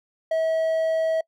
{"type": "tone", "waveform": "triangle", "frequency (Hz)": 645, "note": "E5", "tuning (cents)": -38, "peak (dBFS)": -18, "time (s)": [0.31, 1.21], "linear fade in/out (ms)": 5, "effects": ["noise-tail reverb RT60 0.1 s tail -25 dB re dry"]}